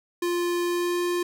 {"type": "tone with pitch glide", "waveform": "square", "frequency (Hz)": [349.2, 351.8], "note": ["F4", "F4"], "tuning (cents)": [0, 13], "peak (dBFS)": -24, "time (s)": [0.22, 1.23], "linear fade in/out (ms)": 5, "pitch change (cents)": 13, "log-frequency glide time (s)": [0.64, 1.01], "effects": []}